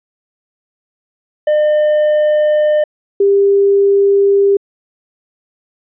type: tone pair in turn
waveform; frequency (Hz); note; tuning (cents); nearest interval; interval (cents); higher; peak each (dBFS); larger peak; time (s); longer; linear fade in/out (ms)
triangle / sine; 604 / 398.3; D5 / G4; +48 / +28; perfect fifth; 720; first; -7; neither; 1.47-2.84 / 3.2-4.57; neither; 5
effects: resampled to 8000 Hz